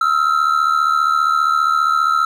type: ring-modulated tone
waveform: triangle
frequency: 1326 Hz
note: E6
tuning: 10 cents sharp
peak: -8 dBFS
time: 0.01-2.25 s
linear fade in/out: 0 ms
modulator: 37.5 Hz
effects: none